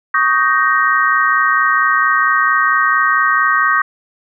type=chord; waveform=sine; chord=Eb dominant seventh; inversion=third; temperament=just; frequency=1120.1 / 1244.5 / 1555.6 / 1866.8 Hz; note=Db6 / Eb6 / G6 / Bb6; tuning=+18 / 0 / -14 / +2 cents; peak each=-16 dBFS; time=0.14-3.82 s; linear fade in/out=5 ms; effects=none